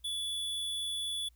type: tone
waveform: square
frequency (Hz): 3436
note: A7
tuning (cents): -42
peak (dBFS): -34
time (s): 0.04-1.29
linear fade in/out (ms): 10
effects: added 60 Hz sine -60 dBFS peak until 1.35 s + white hiss -75 dBFS RMS until 1.35 s